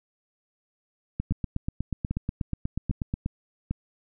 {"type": "two click trains", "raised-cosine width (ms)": 5, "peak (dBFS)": [-15, -15], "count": [4, 18], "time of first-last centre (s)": [[1.31, 3.71], [1.2, 3.261]], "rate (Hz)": [1.25, 8.25], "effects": []}